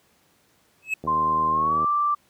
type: tone with exponential growth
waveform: triangle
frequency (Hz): 2584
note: E7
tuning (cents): -35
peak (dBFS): -17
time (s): 0.82-0.94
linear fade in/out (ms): 5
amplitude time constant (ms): 24
type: click train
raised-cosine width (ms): 2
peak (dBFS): -20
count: 64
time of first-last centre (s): 1.04-1.844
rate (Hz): 78.4
type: tone with pitch glide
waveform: sine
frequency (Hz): 1046.5 to 1174.7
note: C6 to D6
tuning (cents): 0 to 0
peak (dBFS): -19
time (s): 1.07-2.15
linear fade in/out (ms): 10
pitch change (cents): +200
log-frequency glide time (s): 1.49-1.83
effects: pink hiss -62 dBFS RMS until 2.29 s + high-pass 100 Hz 12 dB/octave